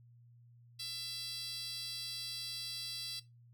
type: tone with high-pass filter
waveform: 10% pulse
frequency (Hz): 669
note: E5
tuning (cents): +25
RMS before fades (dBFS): -43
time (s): 0.79-3.2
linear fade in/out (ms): 10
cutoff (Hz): 4600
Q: 3.1
effects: noise-tail reverb RT60 0.2 s tail -17 dB re dry + added 119 Hz sine -58 dBFS peak until 3.53 s